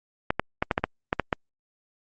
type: clicks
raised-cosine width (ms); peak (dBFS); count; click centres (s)
0.5; -7; 9; 0.305 / 0.396 / 0.625 / 0.712 / 0.779 / 0.84 / 1.129 / 1.197 / 1.328
effects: Opus 48 kbps